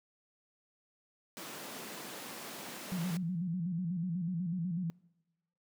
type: high-pass noise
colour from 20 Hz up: pink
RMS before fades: -45 dBFS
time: 1.37-3.17 s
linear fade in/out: 0 ms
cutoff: 180 Hz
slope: 24 dB/octave
type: tone with vibrato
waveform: sine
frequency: 174.61 Hz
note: F3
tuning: in tune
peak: -32 dBFS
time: 2.92-4.9 s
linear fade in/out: 0 ms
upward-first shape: square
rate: 8.1 Hz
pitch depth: 92 cents each way
effects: noise-tail reverb RT60 1.0 s tail -25 dB re dry